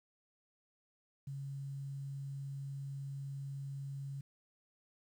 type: tone with quantisation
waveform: sine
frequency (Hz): 138.2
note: C#3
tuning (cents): -5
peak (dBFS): -40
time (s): 1.27-4.21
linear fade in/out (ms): 5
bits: 11
effects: none